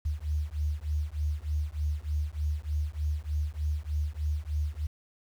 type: beating tone pair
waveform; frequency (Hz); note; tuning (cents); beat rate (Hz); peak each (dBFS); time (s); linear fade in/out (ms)
sine; 73.5 / 76.8; D2 / D#2; +2 / -22; 3.3; -31; 0.05-4.87; 10
effects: 9-bit